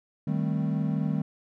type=chord; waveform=triangle; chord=A half-diminished seventh; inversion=second; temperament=equal; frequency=155.56 / 196 / 220 / 261.6 Hz; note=Eb3 / G3 / A3 / C4; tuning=0 / 0 / 0 / 0 cents; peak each=-26 / -28 / -30 / -32 dBFS; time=0.27-1.22 s; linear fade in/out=5 ms; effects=none